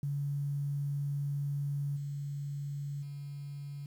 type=tone with level steps; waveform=sine; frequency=142.4 Hz; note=C#3; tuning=47 cents sharp; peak=-31 / -35 / -39 dBFS; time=0.03-3.86 s; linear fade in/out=2 ms; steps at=1.96 / 3.02 s; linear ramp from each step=10 ms; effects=10-bit